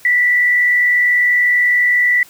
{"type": "tone with frequency modulation", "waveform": "sine", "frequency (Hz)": 1966, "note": "B6", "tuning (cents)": -8, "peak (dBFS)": -10, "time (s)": [0.05, 2.23], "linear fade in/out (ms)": 2, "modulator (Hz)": 60.2, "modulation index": 0.56, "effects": ["white hiss -44 dBFS RMS until 2.29 s"]}